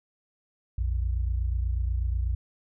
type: tone pair together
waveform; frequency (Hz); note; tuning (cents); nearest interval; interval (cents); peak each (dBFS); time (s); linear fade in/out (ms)
sine; 59.1 / 87.31; A#1 / F2; +24 / 0; perfect fifth; 676; -25 / -31; 0.78-2.35; 5
effects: none